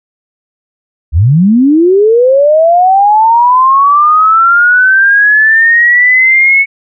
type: linear sweep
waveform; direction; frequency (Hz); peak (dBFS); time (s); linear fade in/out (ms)
sine; up; 65.41 to 2217; -3; 1.12-6.66; 50
effects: none